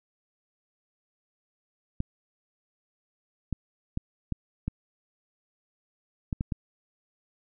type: clicks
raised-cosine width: 5 ms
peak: -16 dBFS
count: 8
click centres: 2.004 / 3.527 / 3.974 / 4.323 / 4.68 / 6.328 / 6.409 / 6.522 s
effects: none